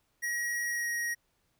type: tone with pitch glide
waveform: square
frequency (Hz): 1901 to 1890.1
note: A#6 to A#6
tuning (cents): +33 to +23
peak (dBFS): -31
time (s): 0.22-1.15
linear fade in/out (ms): 20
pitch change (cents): -10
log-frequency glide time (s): 0.67-0.87
effects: pink hiss -74 dBFS RMS until 1.59 s